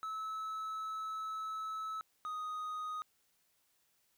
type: tone pair in turn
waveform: triangle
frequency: 1300 / 1246.6 Hz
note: E6 / D#6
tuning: -24 / +3 cents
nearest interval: minor second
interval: 73 cents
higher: first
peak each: -36 / -36 dBFS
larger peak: neither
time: 0.03-2.01 / 2.25-3.02 s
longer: first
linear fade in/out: 0 ms
effects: white hiss -75 dBFS RMS until 4.17 s